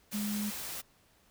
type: tone in noise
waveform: sine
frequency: 207.8 Hz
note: G#3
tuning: 1 cent sharp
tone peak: -32 dBFS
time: 0.13-0.51 s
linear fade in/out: 20 ms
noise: white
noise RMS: -40 dBFS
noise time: 0.11-0.82 s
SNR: +5 dB
effects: pink hiss -66 dBFS RMS until 1.3 s